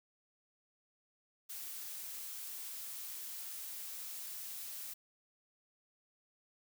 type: noise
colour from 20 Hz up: blue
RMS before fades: -45 dBFS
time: 1.49-4.94 s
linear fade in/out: 10 ms
effects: none